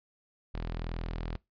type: tone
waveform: sawtooth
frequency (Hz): 41.2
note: E1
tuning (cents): 0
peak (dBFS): -30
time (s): 0.54-1.36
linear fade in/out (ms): 0
effects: noise-tail reverb RT60 0.2 s tail -23 dB re dry + resampled to 11025 Hz